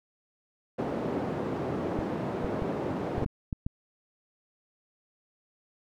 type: band-pass noise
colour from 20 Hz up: white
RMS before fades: -32 dBFS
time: 0.78-3.25 s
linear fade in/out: 10 ms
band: 140 to 450 Hz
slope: 12 dB/octave
type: clicks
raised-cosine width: 5 ms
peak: -19 dBFS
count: 8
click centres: 1.99 / 2.446 / 2.622 / 3.181 / 3.224 / 3.261 / 3.528 / 3.665 s
effects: none